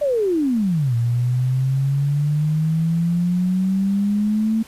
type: exponential two-way sweep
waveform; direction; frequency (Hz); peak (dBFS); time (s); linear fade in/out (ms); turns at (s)
sine; down then up; 607 to 116.54 to 224.4; -16; 0.01-4.63; 10; 0.95
effects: pink hiss -45 dBFS RMS until 4.67 s + resampled to 32000 Hz